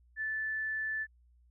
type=tone; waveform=sine; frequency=1751 Hz; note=A6; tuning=9 cents flat; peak=-32 dBFS; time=0.16-1.07 s; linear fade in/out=50 ms; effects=added 60 Hz sine -61 dBFS peak until 1.5 s